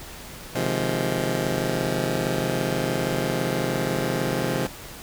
15% pulse chord, F minor seventh, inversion second, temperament just, 130.96 / 157.15 / 174.61 / 209.5 Hz, C3 / Eb3 / F3 / Ab3, +2 / +18 / 0 / +15 cents, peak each -21 / -24 / -23 / -24 dBFS, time 0.55-4.67 s, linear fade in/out 5 ms, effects pink hiss -40 dBFS RMS until 5.02 s

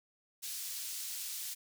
pink high-pass noise, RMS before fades -41 dBFS, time 0.42-1.55 s, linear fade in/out 20 ms, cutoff 4800 Hz, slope 12 dB/octave, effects none

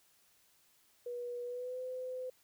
sine tone with pitch glide, 485 to 509.1 Hz, B4 to C5, -31 to -47 cents, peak -38 dBFS, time 1.06-2.3 s, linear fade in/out 5 ms, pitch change +84 cents, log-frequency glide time 1.44-1.8 s, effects white hiss -69 dBFS RMS until 2.43 s

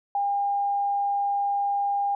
sine tone, 805 Hz, G5, 46 cents sharp, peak -22 dBFS, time 0.15-2.15 s, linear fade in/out 2 ms, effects none

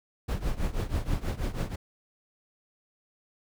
brown noise with tremolo, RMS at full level -26 dBFS, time 0.28-1.76 s, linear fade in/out 10 ms, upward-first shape triangle, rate 6.2 Hz, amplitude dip 90%, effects none

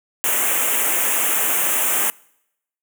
white band-stop noise, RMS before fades -19 dBFS, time 0.24-2.1 s, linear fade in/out 0 ms, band 3100 to 6600 Hz, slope 48 dB/octave, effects noise-tail reverb RT60 0.8 s tail -25 dB re dry + high-pass 300 Hz 12 dB/octave

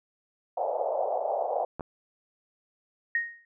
pink band-pass noise, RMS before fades -29 dBFS, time 0.57-1.65 s, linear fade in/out 5 ms, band 520 to 800 Hz, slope 48 dB/octave
clicks, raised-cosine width 1 ms, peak -21 dBFS, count 2, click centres 1.796 / 1.808 s
sine tone with exponential decay, 1864.7 Hz, A#6, in tune, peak -21 dBFS, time 3.15-3.45 s, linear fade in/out 2 ms, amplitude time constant 65 ms
effects none

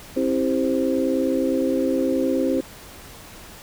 sine tone cluster, 266 / 325.4 / 394.6 / 523 Hz, C4 / E4 / G4 / C5, +29 / -22 / +11 / -1 cents, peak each -22 / -25 / -27 / -24 dBFS, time 0.16-2.61 s, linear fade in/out 10 ms, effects pink hiss -42 dBFS RMS until 3.62 s

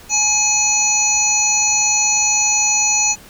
harmonic tone with a mistuned harmonic, 845 Hz, G#5, 30 cents sharp, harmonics 1 / 3 / 5 / 7 / 8, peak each -24 / -21 / -27 / -16 / -18 dBFS, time 0.09-3.16 s, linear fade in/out 50 ms, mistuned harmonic 7, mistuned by +21 cents, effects pink hiss -42 dBFS RMS until 3.29 s

